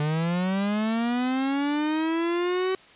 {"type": "linear sweep", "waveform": "45% pulse", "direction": "up", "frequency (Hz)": [146.83, 379.7], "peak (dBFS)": -23, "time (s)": [0, 2.75], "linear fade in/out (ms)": 2, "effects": ["white hiss -51 dBFS RMS until 2.95 s", "resampled to 8000 Hz"]}